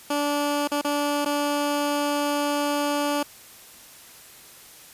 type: tone with dropouts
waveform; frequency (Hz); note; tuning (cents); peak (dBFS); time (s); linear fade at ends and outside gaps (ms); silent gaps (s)
15% pulse; 290.3; D4; -20; -16; 0.1-3.23; 5; 0.676-0.716 / 0.814-0.846 / 1.249-1.258
effects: white hiss -47 dBFS RMS until 4.93 s + resampled to 32000 Hz